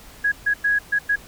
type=tone bursts at uneven times; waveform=sine; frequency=1662 Hz; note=G#6; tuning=1 cent sharp; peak=-16 dBFS; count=5; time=0.24-0.32 / 0.46-0.54 / 0.64-0.79 / 0.92-0.99 / 1.09-1.16 s; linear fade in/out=10 ms; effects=added 50 Hz sine -50 dBFS peak until 1.27 s + pink hiss -45 dBFS RMS until 1.27 s